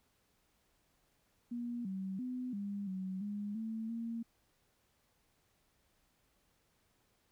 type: tone with pitch steps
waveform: sine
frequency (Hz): 239.2 / 190.8 / 251.8 / 201.5 / 188.1 / 205.4 / 222.4 / 230.3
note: A#3 / G3 / B3 / G3 / F#3 / G#3 / A3 / A#3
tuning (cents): +45 / -47 / +34 / +48 / +29 / -19 / +19 / -21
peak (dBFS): -37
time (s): 1.51-4.23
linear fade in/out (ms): 10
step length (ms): 340
effects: pink hiss -75 dBFS RMS until 7.31 s